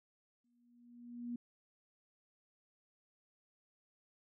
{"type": "tone with exponential growth", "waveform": "sine", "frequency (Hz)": 240, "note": "B3", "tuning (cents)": -49, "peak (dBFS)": -37, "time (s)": [0.44, 1.36], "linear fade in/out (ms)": 5, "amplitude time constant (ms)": 200, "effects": []}